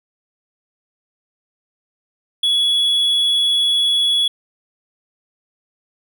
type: tone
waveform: triangle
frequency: 3378 Hz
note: G#7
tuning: 29 cents sharp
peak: -12 dBFS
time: 2.43-4.28 s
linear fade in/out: 5 ms
effects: none